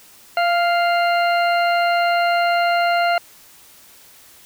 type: harmonic tone with a mistuned harmonic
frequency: 698.5 Hz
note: F5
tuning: in tune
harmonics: 1 / 2 / 3 / 4 / 6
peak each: -16 / -22 / -26 / -28 / -32 dBFS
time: 0.37-3.18 s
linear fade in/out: 2 ms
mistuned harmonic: 1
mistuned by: -19 cents
effects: white hiss -47 dBFS RMS until 4.45 s